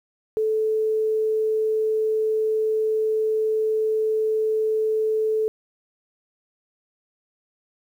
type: tone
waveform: sine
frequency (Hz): 436.1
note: A4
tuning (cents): -15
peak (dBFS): -19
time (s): 0.37-5.48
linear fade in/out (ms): 0
effects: 9-bit